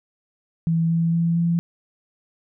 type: tone with pitch steps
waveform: sine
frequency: 164.81 / 166.34 / 167.88 / 169.44 Hz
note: E3 / E3 / E3 / E3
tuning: 0 / +16 / +32 / +48 cents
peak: -17 dBFS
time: 0.67-1.59 s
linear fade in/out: 0 ms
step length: 230 ms
effects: none